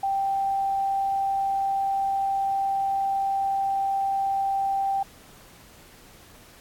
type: tone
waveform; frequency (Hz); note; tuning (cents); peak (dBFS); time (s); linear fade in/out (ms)
sine; 784; G5; 0; -22; 0.03-5.03; 5
effects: pink hiss -51 dBFS RMS until 6.6 s + AAC 64 kbps